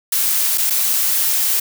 blue noise with dropouts, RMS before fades -17 dBFS, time 0.12-1.6 s, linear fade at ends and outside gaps 5 ms, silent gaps 0.576-0.58 / 0.7-0.704 s, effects none

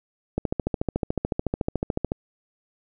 click train, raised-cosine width 2 ms, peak -10 dBFS, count 25, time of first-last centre 0.38-2.119 s, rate 13.8 Hz, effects none

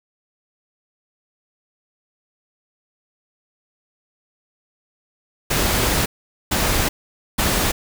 pink noise bursts at uneven times, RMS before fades -19 dBFS, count 3, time 5.5-6.06 / 6.51-6.89 / 7.38-7.72 s, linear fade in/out 10 ms, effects none

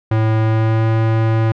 square tone with pitch glide, 110.3 to 111.84 Hz, A2 to A2, +5 to +29 cents, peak -13 dBFS, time 0.11-1.52 s, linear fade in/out 5 ms, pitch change +24 cents, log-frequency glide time 0.39-0.9 s, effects low-pass 2000 Hz 12 dB/octave

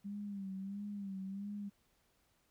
sine tone with vibrato, 198.1 Hz, G3, 18 cents sharp, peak -40 dBFS, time 0.04-1.7 s, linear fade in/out 20 ms, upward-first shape sine, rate 1.5 Hz, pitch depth 67 cents each way, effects pink hiss -75 dBFS RMS until 2.5 s

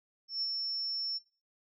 sine tone with ADSR envelope, 5400 Hz, E8, 41 cents sharp, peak -30 dBFS, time 0.28-1.19 s, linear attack 140 ms, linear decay 38 ms, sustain -3 dB, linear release 23 ms, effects noise-tail reverb RT60 0.4 s tail -22 dB re dry

